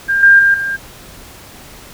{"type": "tone with level steps", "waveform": "sine", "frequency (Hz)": 1599, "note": "G6", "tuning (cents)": 34, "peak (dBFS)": [-11, -3, -7, -16], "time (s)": [0.08, 0.77], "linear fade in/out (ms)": 20, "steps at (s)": [0.23, 0.39, 0.54], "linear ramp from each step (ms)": 2, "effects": ["pink hiss -37 dBFS RMS until 1.93 s"]}